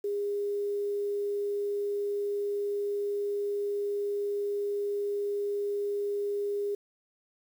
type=tone with quantisation; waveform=sine; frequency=407.3 Hz; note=G#4; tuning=34 cents flat; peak=-28 dBFS; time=0.04-6.75 s; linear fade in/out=5 ms; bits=9; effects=none